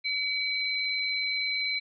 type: tone pair together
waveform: sine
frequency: 2275 / 4054 Hz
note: C#7 / B7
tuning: +44 / +45 cents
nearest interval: minor seventh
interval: 1001 cents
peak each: -29 / -30 dBFS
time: 0.04-1.8 s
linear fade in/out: 20 ms
effects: none